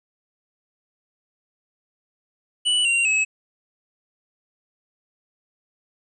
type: tone with pitch steps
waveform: square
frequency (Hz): 2960 / 2762 / 2577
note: F#7 / F7 / E7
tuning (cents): 0 / -20 / -40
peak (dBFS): -18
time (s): 2.65-3.25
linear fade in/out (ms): 20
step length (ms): 200
effects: resampled to 24000 Hz + 10-bit